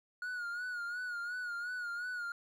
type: tone with vibrato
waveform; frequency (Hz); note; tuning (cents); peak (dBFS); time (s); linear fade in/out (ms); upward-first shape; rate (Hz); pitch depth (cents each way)
triangle; 1444; F#6; -43; -35; 0.22-2.32; 2; sine; 2.8; 60
effects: none